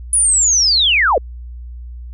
sine linear sweep, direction down, 9970 to 425.9 Hz, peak -10 dBFS, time 0.13-1.18 s, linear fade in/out 2 ms, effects added 60 Hz sine -28 dBFS peak until 2.13 s

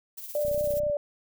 violet noise with tremolo, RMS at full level -38 dBFS, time 0.17-0.8 s, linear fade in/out 10 ms, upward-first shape sine, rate 17 Hz, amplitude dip 50%
sine tone with vibrato, 587.3 Hz, D5, in tune, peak -24 dBFS, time 0.35-0.97 s, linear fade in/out 2 ms, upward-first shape sine, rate 4.6 Hz, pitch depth 16 cents each way
click train, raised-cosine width 5 ms, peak -29 dBFS, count 15, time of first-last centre 0.45-0.899 s, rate 31.2 Hz
effects none

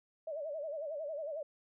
sine tone with vibrato, 606 Hz, D#5, 46 cents flat, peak -37 dBFS, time 0.27-1.43 s, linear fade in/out 5 ms, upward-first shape sine, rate 11 Hz, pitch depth 130 cents each way, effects none

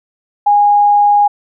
sine tone, 822 Hz, G#5, 18 cents flat, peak -6 dBFS, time 0.46-1.28 s, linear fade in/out 10 ms, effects none

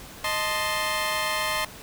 15% pulse chord, A diminished, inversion second, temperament equal, 622.3 / 880 / 1046.5 Hz, Eb5 / A5 / C6, 0 / 0 / 0 cents, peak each -23 / -25 / -21 dBFS, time 0.24-1.65 s, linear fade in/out 5 ms, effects pink hiss -43 dBFS RMS until 1.82 s

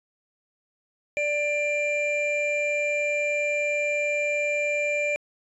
triangle tone pair together, 586.7 / 2377 Hz, D5 / D7, -2 / +20 cents, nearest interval 2 octaves, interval 2422 cents, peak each -24 dBFS, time 1.17-5.16 s, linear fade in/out 0 ms, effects resampled to 24000 Hz

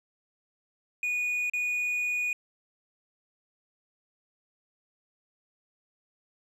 triangle tone with dropouts, 2461 Hz, D#7, 20 cents flat, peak -25 dBFS, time 1.03-2.33 s, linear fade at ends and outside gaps 2 ms, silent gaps 1.498-1.535 s, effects resampled to 32000 Hz

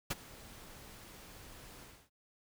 pink noise with ADSR envelope, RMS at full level -32 dBFS, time 0.1-2.1 s, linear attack 11 ms, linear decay 27 ms, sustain -21 dB, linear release 270 ms, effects none

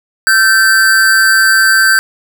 square tone with amplitude modulation, 1555 Hz, G6, 14 cents flat, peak -4 dBFS, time 0.27-1.99 s, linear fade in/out 0 ms, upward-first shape sine, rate 210 Hz, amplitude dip 60%, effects none

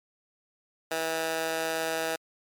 15% pulse tone with high-pass filter, 162 Hz, E3, 30 cents flat, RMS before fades -30 dBFS, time 0.91-2.16 s, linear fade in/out 5 ms, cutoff 650 Hz, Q 1, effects MP3 96 kbps

